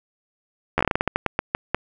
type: slowing click train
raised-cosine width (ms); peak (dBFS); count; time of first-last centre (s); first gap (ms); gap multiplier
0.5; -4; 15; 0.78-1.746; 12; 1.24
effects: none